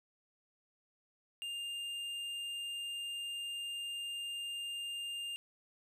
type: tone with hard clipping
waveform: sine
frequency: 2805 Hz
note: F7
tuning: 7 cents sharp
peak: -40 dBFS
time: 1.42-5.36 s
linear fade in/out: 0 ms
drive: 7 dB
effects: none